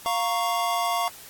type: chord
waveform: square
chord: Bb minor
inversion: second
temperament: equal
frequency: 698.5 / 932.3 / 1108.7 Hz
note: F5 / Bb5 / Db6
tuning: 0 / 0 / 0 cents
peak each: -27 / -30 / -28 dBFS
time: 0.06-1.08 s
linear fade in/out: 0 ms
effects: white hiss -45 dBFS RMS until 1.29 s + AAC 64 kbps